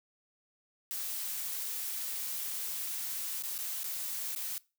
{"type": "noise with dropouts", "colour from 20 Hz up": "blue", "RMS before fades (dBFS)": -37, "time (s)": [0.91, 4.58], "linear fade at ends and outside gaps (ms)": 0, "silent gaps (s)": [[3.423, 3.436], [3.58, 3.588], [3.833, 3.842], [4.35, 4.361]], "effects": ["noise-tail reverb RT60 0.3 s tail -22 dB re dry"]}